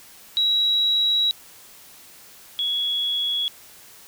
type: tone pair in turn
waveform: sine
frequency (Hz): 3878 / 3356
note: B7 / G#7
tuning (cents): -32 / +17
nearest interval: minor third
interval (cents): 251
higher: first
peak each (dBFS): -17 / -21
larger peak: first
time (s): 0.37-1.31 / 2.59-3.48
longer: first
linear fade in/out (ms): 0
effects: white hiss -47 dBFS RMS until 4.07 s